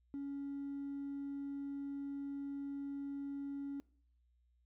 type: tone with hard clipping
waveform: sine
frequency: 280 Hz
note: C#4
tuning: 18 cents sharp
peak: -40 dBFS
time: 0.14-3.8 s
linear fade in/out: 0 ms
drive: 1 dB
effects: noise-tail reverb RT60 0.5 s tail -22 dB re dry + added 60 Hz sine -70 dBFS peak until 4.65 s